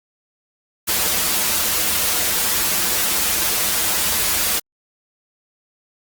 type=noise with comb filter; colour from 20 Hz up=white; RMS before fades=-19 dBFS; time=0.87-4.6 s; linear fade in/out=20 ms; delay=7.4 ms; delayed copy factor=-0.95; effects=Opus 48 kbps